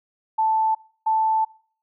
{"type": "tone pair in turn", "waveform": "sine", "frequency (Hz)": [880, 880], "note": ["A5", "A5"], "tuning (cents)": [0, 0], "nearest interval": "unison", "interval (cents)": 0, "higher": "neither", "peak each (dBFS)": -17, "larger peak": "neither", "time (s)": [[0.38, 0.75], [1.06, 1.45]], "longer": "second", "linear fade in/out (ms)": 10, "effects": ["noise-tail reverb RT60 0.5 s tail -24 dB re dry"]}